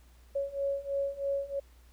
sine beating tone pair, 554.4 / 557.5 Hz, C#5 / C#5, 0 / +10 cents, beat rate 3.1 Hz, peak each -34 / -32 dBFS, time 0.35-1.6 s, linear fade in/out 10 ms, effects added 60 Hz sine -55 dBFS peak until 1.92 s + pink hiss -65 dBFS RMS until 1.92 s

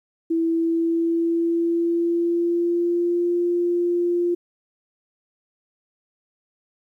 sine tone with pitch glide, 329.6 to 348.6 Hz, E4 to F4, 0 to -3 cents, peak -18 dBFS, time 0.3-4.35 s, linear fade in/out 10 ms, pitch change +97 cents, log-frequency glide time 0.46-3.32 s, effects 10-bit

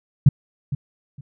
sine tone with echo, 138.9 Hz, C#3, 4 cents sharp, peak -6 dBFS, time 0.26-0.29 s, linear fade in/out 5 ms, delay 460 ms, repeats 2, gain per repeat -14 dB, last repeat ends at 1.21 s, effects none

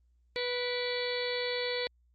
harmonic tone with a mistuned harmonic, 491.7 Hz, B4, 8 cents flat, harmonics 1 / 2 / 3 / 4 / 5 / 6 / 7 / 8 / 9, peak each -33 / -45 / -46 / -39 / -41 / -49 / -42 / -40 / -40 dBFS, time 0.36-1.87 s, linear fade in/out 0 ms, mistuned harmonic 5, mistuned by -95 cents, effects added 60 Hz sine -64 dBFS peak until 2.14 s + Opus 32 kbps

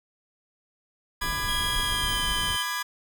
brown noise, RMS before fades -33 dBFS, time 1.21-2.57 s, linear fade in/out 20 ms
sawtooth chord, G# diminished, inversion first, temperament just, 996.7 / 1196.1 / 1661.2 Hz, B5 / D6 / G#6, +16 / +31 / 0 cents, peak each -29 / -31 / -27 dBFS, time 1.21-2.83 s, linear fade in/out 10 ms
square tone with pitch glide, 3272 to 3097 Hz, G#7 to G7, -26 to -22 cents, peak -29 dBFS, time 1.48-2.63 s, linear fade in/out 10 ms, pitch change -96 cents, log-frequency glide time 1.83-2.19 s
effects none

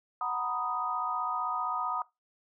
sine chord, B major seventh, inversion second, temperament equal, 740 / 932.3 / 987.8 / 1244.5 Hz, F#5 / A#5 / B5 / D#6, 0 / 0 / 0 / 0 cents, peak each -37 / -37 / -37 / -32 dBFS, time 0.21-2.02 s, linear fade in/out 2 ms, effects noise-tail reverb RT60 0.2 s tail -20 dB re dry

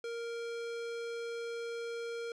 square tone, 466.2 Hz, A#4, in tune, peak -38 dBFS, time 0.04-2.32 s, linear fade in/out 2 ms, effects low-pass 6000 Hz 12 dB/octave

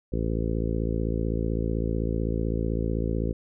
harmonic tone, 55.8 Hz, A1, 25 cents sharp, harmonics 1 / 2 / 3 / 4 / 5 / 6 / 7 / 8 / 9, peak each -28 / -31 / -33 / -34 / -35 / -36 / -36 / -37 / -38 dBFS, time 0.12-3.33 s, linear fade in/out 10 ms, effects none

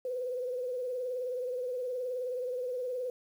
sine tone with vibrato, 501 Hz, B4, 25 cents sharp, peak -32 dBFS, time 0.05-3.1 s, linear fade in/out 2 ms, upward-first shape triangle, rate 19 Hz, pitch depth 66 cents each way, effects 10-bit

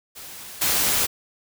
white noise with level steps, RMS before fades -39 / -21 dBFS, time 0.15-1.07 s, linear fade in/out 20 ms, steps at 0.61 s, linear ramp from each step 10 ms, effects none

